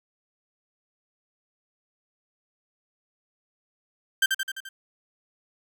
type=tone with echo; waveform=30% pulse; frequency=1568 Hz; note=G6; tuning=in tune; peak=-15 dBFS; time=4.22-4.26 s; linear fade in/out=5 ms; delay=86 ms; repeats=5; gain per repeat=-4 dB; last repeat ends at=4.69 s; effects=none